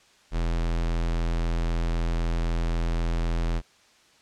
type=tone; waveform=square; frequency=41.93 Hz; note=E1; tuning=30 cents sharp; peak=-24 dBFS; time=0.31-3.62 s; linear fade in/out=50 ms; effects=white hiss -58 dBFS RMS until 4.21 s + low-pass 6000 Hz 12 dB/octave